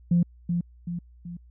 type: tone with echo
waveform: sine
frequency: 173.1 Hz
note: F3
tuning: 15 cents flat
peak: -16 dBFS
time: 0.11-0.23 s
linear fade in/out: 5 ms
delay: 380 ms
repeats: 3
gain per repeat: -6 dB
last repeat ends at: 1.37 s
effects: tanh soft clip ceiling -13 dBFS + added 60 Hz sine -49 dBFS peak until 1.5 s